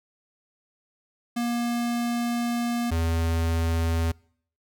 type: tone pair in turn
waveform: square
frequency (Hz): 237.7 / 82.55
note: A#3 / E2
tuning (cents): +34 / +3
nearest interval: octave + tritone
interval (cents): 1831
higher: first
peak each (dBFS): -25 / -23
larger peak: second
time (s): 1.36-2.91 / 2.91-4.12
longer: first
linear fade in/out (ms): 10
effects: noise-tail reverb RT60 0.6 s tail -25 dB re dry